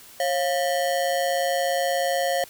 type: ring-modulated tone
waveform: square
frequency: 622.3 Hz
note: D#5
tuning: in tune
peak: -19 dBFS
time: 0.2-2.44 s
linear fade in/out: 0 ms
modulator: 78.4 Hz
effects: white hiss -47 dBFS RMS until 2.49 s

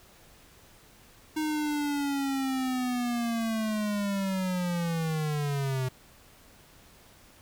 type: linear sweep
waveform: square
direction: down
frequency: 311.1 to 127.3 Hz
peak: -28 dBFS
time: 1.36-5.89 s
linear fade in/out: 10 ms
effects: pink hiss -56 dBFS RMS until 7.41 s

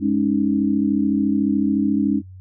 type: chord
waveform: sine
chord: Ab suspended fourth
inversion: none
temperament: equal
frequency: 207.7 / 277.2 / 311.1 Hz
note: Ab3 / Db4 / Eb4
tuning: 0 / 0 / 0 cents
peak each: -20 / -19 / -22 dBFS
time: 0-2.22 s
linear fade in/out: 50 ms
effects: noise-tail reverb RT60 0.1 s tail -18 dB re dry + added 93 Hz sine -37 dBFS peak until 2.4 s

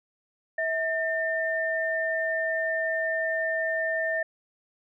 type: tone pair together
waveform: sine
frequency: 647 / 1802.7 Hz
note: E5 / A6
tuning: -32 / +42 cents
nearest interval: octave + tritone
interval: 1774 cents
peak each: -28 / -27 dBFS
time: 0.58-4.23 s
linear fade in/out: 5 ms
effects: none

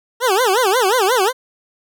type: tone with vibrato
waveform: 20% pulse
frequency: 438.5 Hz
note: A4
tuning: 6 cents flat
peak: -8 dBFS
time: 0.2-1.33 s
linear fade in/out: 50 ms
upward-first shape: sine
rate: 5.6 Hz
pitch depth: 290 cents each way
effects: none

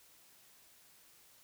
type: silence
effects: white hiss -63 dBFS RMS until 1.43 s

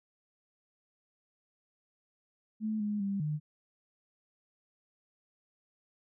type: tone with pitch steps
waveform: sine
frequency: 216.8 / 208.4 / 198.2 / 151.2 Hz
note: A3 / G#3 / G3 / D#3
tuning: -25 / +6 / +19 / -49 cents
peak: -30 dBFS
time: 2.6-3.4 s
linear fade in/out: 50 ms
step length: 200 ms
effects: none

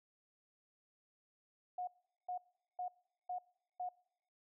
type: tone bursts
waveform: sine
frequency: 724 Hz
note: F#5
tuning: 38 cents flat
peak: -38 dBFS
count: 5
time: 1.78-3.89 s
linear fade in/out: 5 ms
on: 94 ms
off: 410 ms
effects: noise-tail reverb RT60 0.9 s tail -25 dB re dry

